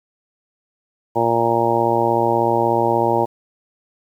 harmonic tone, 116.54 Hz, A#2, in tune, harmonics 1 / 2 / 3 / 4 / 5 / 6 / 7 / 8, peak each -27 / -27 / -21 / -23 / -22 / -26 / -21 / -21 dBFS, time 1.15-3.26 s, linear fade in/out 20 ms, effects 8-bit

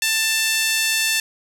5% pulse tone with high-pass filter, 887 Hz, A5, 14 cents sharp, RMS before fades -20 dBFS, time 0.02-1.2 s, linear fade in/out 2 ms, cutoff 2100 Hz, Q 2.4, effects none

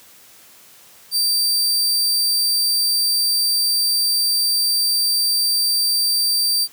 sawtooth tone, 4672 Hz, D8, 10 cents flat, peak -13 dBFS, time 1.11-6.68 s, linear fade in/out 50 ms, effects white hiss -47 dBFS RMS until 6.72 s + high-pass 80 Hz 12 dB/octave

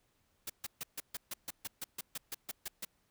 white noise bursts, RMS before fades -40 dBFS, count 15, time 0.47-2.85 s, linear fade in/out 5 ms, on 28 ms, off 140 ms, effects pink hiss -75 dBFS RMS until 3.1 s

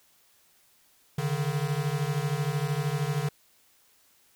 square beating tone pair, 140 / 153 Hz, C#3 / D#3, +18 / -29 cents, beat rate 13 Hz, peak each -30 dBFS, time 1.18-3.29 s, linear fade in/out 5 ms, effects white hiss -63 dBFS RMS until 4.35 s

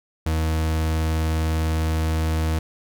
40% pulse tone, 79.6 Hz, D#2, 40 cents sharp, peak -19 dBFS, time 0.26-2.59 s, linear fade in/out 5 ms, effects none

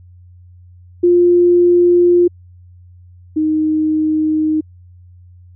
sine tone pair in turn, 351.2 / 310.5 Hz, F4 / D#4, +10 / -3 cents, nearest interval major second, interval 213 cents, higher first, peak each -7 / -12 dBFS, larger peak first, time 1.03-2.28 / 3.36-4.61 s, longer neither, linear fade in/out 10 ms, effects added 89 Hz sine -39 dBFS peak until 5.55 s

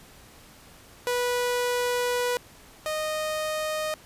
sawtooth tone pair in turn, 490 / 618.8 Hz, B4 / D#5, -14 / -10 cents, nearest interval major third, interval 404 cents, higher second, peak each -20 / -23 dBFS, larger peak first, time 1.07-2.37 / 2.86-3.94 s, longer first, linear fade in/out 0 ms, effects pink hiss -51 dBFS RMS until 4.05 s + resampled to 32000 Hz

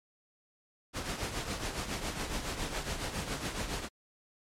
pink noise with tremolo, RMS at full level -33 dBFS, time 0.93-3.89 s, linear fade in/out 50 ms, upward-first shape triangle, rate 7.2 Hz, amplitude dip 65%, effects low-pass 9000 Hz 12 dB/octave + MP3 96 kbps

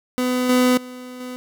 30% pulse tone with level steps, 251.1 Hz, B3, 29 cents sharp, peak -16 / -11 / -31 / -27 dBFS, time 0.18-1.36 s, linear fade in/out 0 ms, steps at 0.49 / 0.77 / 1.2 s, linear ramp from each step 5 ms, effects none

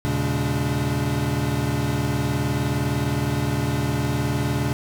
square tone cluster, 80.7 / 119.5 / 139 / 208 / 288.9 Hz, E2 / A#2 / C#3 / G#3 / D4, -36 / +43 / +5 / +3 / -28 cents, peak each -31 / -27 / -26 / -32 / -29 dBFS, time 0.05-4.73 s, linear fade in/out 0 ms, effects none

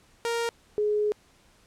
sawtooth / sine tone pair in turn, 466.3 / 419.8 Hz, A#4 / G#4, +1 / +19 cents, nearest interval major second, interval 182 cents, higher first, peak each -22 dBFS, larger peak neither, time 0.25-0.49 / 0.78-1.12 s, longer second, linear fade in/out 0 ms, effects pink hiss -60 dBFS RMS until 1.66 s + low-pass 10000 Hz 12 dB/octave

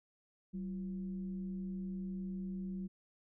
sine tone with frequency modulation, 189.3 Hz, F#3, 40 cents sharp, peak -38 dBFS, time 0.53-2.88 s, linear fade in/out 20 ms, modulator 155 Hz, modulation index 0.36, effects none

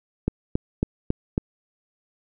click train, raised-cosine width 3 ms, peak -8 dBFS, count 5, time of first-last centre 0.28-1.379 s, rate 3.64 Hz, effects none

